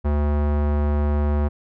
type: tone with low-pass filter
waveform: square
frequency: 73.42 Hz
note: D2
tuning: in tune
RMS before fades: -20 dBFS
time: 0.04-1.49 s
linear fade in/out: 20 ms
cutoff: 1100 Hz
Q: 0.89
effects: none